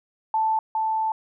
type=tone pair in turn; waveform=sine; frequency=880 / 880 Hz; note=A5 / A5; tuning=0 / 0 cents; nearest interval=unison; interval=0 cents; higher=neither; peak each=-19 / -21 dBFS; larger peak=first; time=0.34-0.59 / 0.75-1.12 s; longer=second; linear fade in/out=2 ms; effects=none

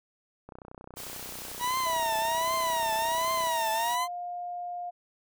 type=click train; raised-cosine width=1 ms; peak=-30 dBFS; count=94; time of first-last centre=0.49-3.471 s; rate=31.2 Hz
type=noise; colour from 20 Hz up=white; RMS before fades=-41 dBFS; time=0.96-3.96 s; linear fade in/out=20 ms
type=tone with vibrato; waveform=40% pulse; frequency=958 Hz; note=A#5; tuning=47 cents sharp; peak=-26 dBFS; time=1.59-4.08 s; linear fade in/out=50 ms; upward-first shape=triangle; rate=1.3 Hz; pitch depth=160 cents each way
type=tone with pitch glide; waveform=sine; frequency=656 to 707.2 Hz; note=E5 to F5; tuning=-9 to +22 cents; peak=-33 dBFS; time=1.85-4.91 s; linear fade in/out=20 ms; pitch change=+131 cents; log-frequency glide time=3.74-3.9 s
effects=none

